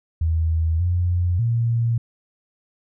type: tone with pitch steps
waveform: sine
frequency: 81 / 88.4 / 116.6 Hz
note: E2 / F2 / A#2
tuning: -30 / +22 / +1 cents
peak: -17 dBFS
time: 0.21-1.98 s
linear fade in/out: 5 ms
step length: 590 ms
effects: none